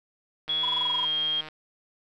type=click train; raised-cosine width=0.3 ms; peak=-25 dBFS; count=157; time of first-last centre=0.48-1.486 s; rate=155 Hz
type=tone with pitch glide; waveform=sine; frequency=3355 to 3230 Hz; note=G#7 to G#7; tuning=+17 to -49 cents; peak=-24 dBFS; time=0.49-1.41 s; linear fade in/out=5 ms; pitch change=-66 cents; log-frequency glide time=0.77-1.06 s
type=tone bursts; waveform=triangle; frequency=990 Hz; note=B5; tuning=4 cents sharp; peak=-27 dBFS; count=10; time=0.63-1.049 s; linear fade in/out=5 ms; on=23 ms; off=21 ms
effects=none

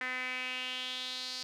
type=tone with band-pass filter sweep; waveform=sawtooth; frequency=254.5 Hz; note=C4; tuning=48 cents flat; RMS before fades=-38 dBFS; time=0.01-1.43 s; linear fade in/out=0 ms; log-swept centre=1900 to 4700 Hz; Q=4.3; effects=none

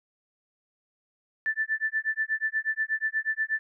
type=tone with tremolo; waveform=sine; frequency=1762 Hz; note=A6; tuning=2 cents sharp; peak=-22 dBFS; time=1.46-3.59 s; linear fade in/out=0 ms; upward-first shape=sine; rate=8.3 Hz; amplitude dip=100%; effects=none

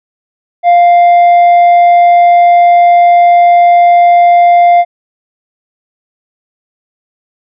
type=tone with tanh clipping; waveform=sine; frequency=698.5 Hz; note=F5; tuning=in tune; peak=-3 dBFS; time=0.63-4.85 s; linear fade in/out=50 ms; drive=4 dB; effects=none

